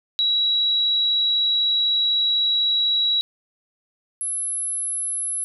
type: tone pair in turn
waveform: sine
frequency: 3888 / 10997 Hz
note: B7 / F9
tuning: -28 / -28 cents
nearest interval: octave + tritone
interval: 1800 cents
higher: second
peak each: -17 / -23 dBFS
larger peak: first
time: 0.19-3.21 / 4.21-5.44 s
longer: first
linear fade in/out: 0 ms
effects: none